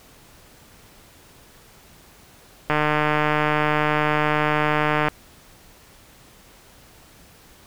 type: click train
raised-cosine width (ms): 0.5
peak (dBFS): -5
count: 361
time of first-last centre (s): 2.7-5.084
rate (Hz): 151
effects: pink hiss -50 dBFS RMS until 7.66 s